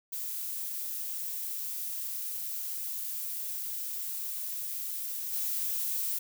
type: noise with level steps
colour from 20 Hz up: violet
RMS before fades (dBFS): -36 / -32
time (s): 0.12-6.19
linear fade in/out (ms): 10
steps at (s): 5.32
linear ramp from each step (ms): 20
effects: none